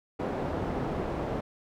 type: low-pass noise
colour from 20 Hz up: white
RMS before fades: -32 dBFS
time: 0.19-1.41 s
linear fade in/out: 10 ms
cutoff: 550 Hz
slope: 12 dB/octave
effects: none